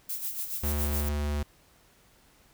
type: noise with tremolo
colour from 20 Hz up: violet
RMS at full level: -32 dBFS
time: 0.09-1.09 s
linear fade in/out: 5 ms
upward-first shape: sine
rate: 7.1 Hz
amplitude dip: 60%
type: tone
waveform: square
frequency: 73.42 Hz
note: D2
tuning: in tune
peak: -28 dBFS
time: 0.63-1.43 s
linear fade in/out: 5 ms
effects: pink hiss -61 dBFS RMS until 2.53 s